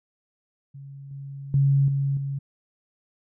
sine tone with level steps, 138.59 Hz, C#3, in tune, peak -38 / -34 / -16 / -21 / -26 dBFS, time 0.74-2.39 s, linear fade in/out 10 ms, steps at 1.11 / 1.54 / 1.88 / 2.17 s, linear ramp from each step 2 ms, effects none

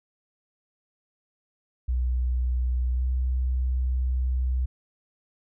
sine tone with pitch glide, 62 to 63.41 Hz, B1 to B1, +7 to +46 cents, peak -22 dBFS, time 1.88-4.66 s, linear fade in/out 10 ms, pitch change +39 cents, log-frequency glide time 2.95-3.03 s, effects none

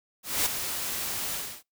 white noise with ADSR envelope, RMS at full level -24 dBFS, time 0.23-1.63 s, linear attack 230 ms, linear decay 11 ms, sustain -8 dB, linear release 290 ms, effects noise-tail reverb RT60 0.2 s tail -26 dB re dry

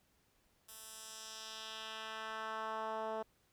10% pulse tone with band-pass filter sweep, 220 Hz, A3, in tune, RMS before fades -44 dBFS, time 0.68-3.23 s, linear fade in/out 10 ms, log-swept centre 12000 to 600 Hz, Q 1.3, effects pink hiss -74 dBFS RMS until 3.52 s

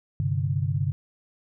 sine chord, G suspended fourth, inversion none, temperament equal, 98 / 130.81 / 146.83 Hz, G2 / C3 / D3, 0 / 0 / 0 cents, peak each -27 dBFS, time 0.2-0.92 s, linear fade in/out 0 ms, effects none

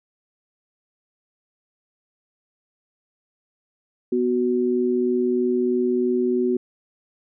sine tone pair together, 246.9 / 370 Hz, B3 / F#4, 0 / 0 cents, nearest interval perfect fifth, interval 700 cents, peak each -22 / -20 dBFS, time 4.12-6.57 s, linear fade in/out 5 ms, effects none

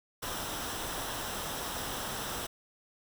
pink noise with comb filter, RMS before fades -37 dBFS, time 0.22-2.47 s, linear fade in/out 10 ms, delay 0.44 ms, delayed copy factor -0.5, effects none

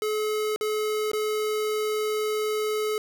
square tone with dropouts, 427.9 Hz, A4, 48 cents flat, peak -25 dBFS, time 0.02-2.98 s, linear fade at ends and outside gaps 1 ms, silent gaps 0.561-0.61 / 1.116-1.133 s, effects none

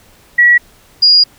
sine tone pair in turn, 1929 / 4861 Hz, B6 / D#8, -41 / -41 cents, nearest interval octave + major third, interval 1600 cents, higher second, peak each -4 dBFS, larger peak neither, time 0.38-0.58 / 1.02-1.24 s, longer second, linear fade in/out 10 ms, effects pink hiss -46 dBFS RMS until 1.38 s

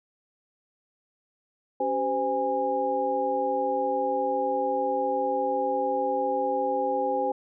sine tone cluster, 277.6 / 389.2 / 515 / 820 Hz, C#4 / G4 / C5 / G#5, +3 / -12 / -28 / -22 cents, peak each -34 / -33 / -27 / -27 dBFS, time 1.8-7.32 s, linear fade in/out 5 ms, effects none

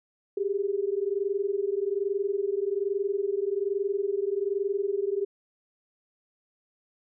sine tone pair together, 388.7 / 409.9 Hz, G4 / G#4, -15 / -23 cents, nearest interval minor second, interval 92 cents, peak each -28 dBFS, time 0.37-5.25 s, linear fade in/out 5 ms, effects none

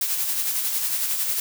blue noise with tremolo, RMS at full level -23 dBFS, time 0.01-1.4 s, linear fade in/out 2 ms, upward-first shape sine, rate 11 Hz, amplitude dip 40%, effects none

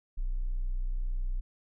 triangle tone, 30.87 Hz, B0, in tune, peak -24 dBFS, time 0.17-1.41 s, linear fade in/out 20 ms, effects tanh soft clip ceiling -26 dBFS

